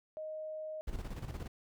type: tone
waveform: sine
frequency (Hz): 623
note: D#5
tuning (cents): +2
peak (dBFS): -39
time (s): 0.17-0.81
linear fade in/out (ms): 0
type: noise with tremolo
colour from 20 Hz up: brown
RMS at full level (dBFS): -39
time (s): 0.87-1.48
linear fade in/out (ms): 10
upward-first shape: square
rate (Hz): 17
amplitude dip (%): 60
effects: none